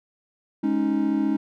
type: chord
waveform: triangle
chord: Ab suspended fourth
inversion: none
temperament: just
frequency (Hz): 207.7 / 276.9 / 311.5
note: Ab3 / Db4 / Eb4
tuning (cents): 0 / -2 / +2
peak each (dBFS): -24 / -22 / -22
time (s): 0.63-1.37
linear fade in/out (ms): 10
effects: none